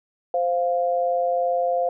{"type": "tone pair together", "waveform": "sine", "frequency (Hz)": [521.1, 698.5], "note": ["C5", "F5"], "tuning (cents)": [-7, 0], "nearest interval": "perfect fourth", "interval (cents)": 507, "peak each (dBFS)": -22, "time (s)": [0.34, 1.89], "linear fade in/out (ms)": 2, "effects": []}